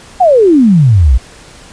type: exponential sweep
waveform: sine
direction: down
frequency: 774 to 55.4 Hz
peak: -3 dBFS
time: 0.2-1.18 s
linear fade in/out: 10 ms
effects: pink hiss -36 dBFS RMS until 1.72 s + resampled to 22050 Hz